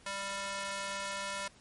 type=tone with high-pass filter; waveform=square; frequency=197.4 Hz; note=G3; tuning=12 cents sharp; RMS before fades=-38 dBFS; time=0.06-1.48 s; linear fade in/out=5 ms; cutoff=930 Hz; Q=0.75; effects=pink hiss -60 dBFS RMS until 1.6 s + MP3 48 kbps